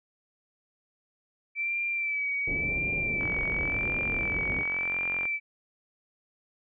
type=tone with vibrato; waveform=sine; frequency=2319 Hz; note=D7; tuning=22 cents flat; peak=-27 dBFS; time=1.55-5.4 s; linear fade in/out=50 ms; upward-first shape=sine; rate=0.92 Hz; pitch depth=47 cents each way
type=low-pass noise; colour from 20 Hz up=pink; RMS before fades=-36 dBFS; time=2.47-4.63 s; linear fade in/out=5 ms; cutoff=590 Hz; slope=24 dB/octave
type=click train; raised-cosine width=0.5 ms; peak=-23 dBFS; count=93; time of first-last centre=3.21-5.254 s; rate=45 Hz
effects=none